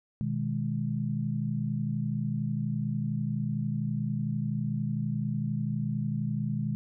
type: chord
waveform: sine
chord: G# minor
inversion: first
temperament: equal with one note detuned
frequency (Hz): 123.47 / 154.76 / 207.7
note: B2 / D#3 / G#3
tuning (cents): 0 / -9 / 0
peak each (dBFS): -32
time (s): 0.21-6.75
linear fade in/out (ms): 0
effects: none